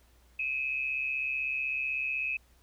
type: tone pair together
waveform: sine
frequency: 2434 / 2570 Hz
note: D#7 / E7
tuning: -39 / -45 cents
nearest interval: minor second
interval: 94 cents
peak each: -37 / -30 dBFS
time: 0.39-2.37 s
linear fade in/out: 5 ms
effects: added 60 Hz sine -60 dBFS peak until 2.62 s + pink hiss -66 dBFS RMS until 2.62 s